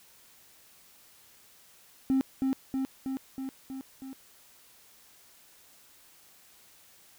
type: tone with echo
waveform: triangle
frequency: 265.8 Hz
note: C4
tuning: 27 cents sharp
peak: -19 dBFS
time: 2.1-2.21 s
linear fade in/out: 0 ms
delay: 320 ms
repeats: 6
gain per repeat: -3 dB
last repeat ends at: 4.13 s
effects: tanh soft clip ceiling -18 dBFS + white hiss -58 dBFS RMS until 7.18 s